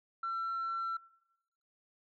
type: tone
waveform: sine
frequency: 1349 Hz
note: E6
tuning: 40 cents sharp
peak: -32 dBFS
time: 0.23-0.97 s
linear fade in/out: 5 ms
effects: noise-tail reverb RT60 1.0 s tail -22 dB re dry + tanh soft clip ceiling -31 dBFS